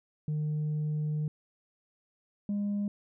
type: tone pair in turn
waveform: sine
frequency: 151.8 / 203.8 Hz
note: D#3 / G#3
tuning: -42 / -32 cents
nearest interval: perfect fourth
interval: 510 cents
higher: second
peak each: -26 dBFS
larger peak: neither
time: 0.28-1.28 / 2.49-2.88 s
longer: first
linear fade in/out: 2 ms
effects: tanh soft clip ceiling -27 dBFS